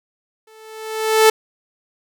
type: tone with exponential growth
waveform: sawtooth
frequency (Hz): 438.6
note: A4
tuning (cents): -6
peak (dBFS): -3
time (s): 0.47-1.3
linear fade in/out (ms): 5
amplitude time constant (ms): 180
effects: none